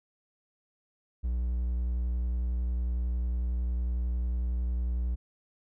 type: tone with vibrato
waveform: triangle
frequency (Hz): 60.5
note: B1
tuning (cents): -35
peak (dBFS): -25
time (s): 1.23-5.16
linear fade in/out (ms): 20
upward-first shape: sine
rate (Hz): 11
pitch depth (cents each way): 21
effects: none